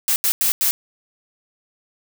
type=noise bursts at uneven times; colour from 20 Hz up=blue; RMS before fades=-18 dBFS; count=4; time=0.08-0.16 / 0.24-0.32 / 0.41-0.52 / 0.61-0.71 s; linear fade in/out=0 ms; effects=none